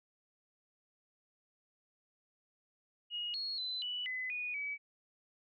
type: tone with pitch steps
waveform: sine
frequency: 2882 / 4314 / 4026 / 2958 / 2020 / 2466 / 2283 Hz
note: F#7 / C#8 / B7 / F#7 / B6 / D#7 / D7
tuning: -46 / -48 / +33 / -1 / +39 / -16 / -50 cents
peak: -36 dBFS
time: 3.1-4.78 s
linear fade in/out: 50 ms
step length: 240 ms
effects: none